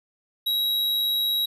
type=tone; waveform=square; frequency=3854 Hz; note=B7; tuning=43 cents flat; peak=-22 dBFS; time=0.46-1.46 s; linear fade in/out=10 ms; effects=resampled to 32000 Hz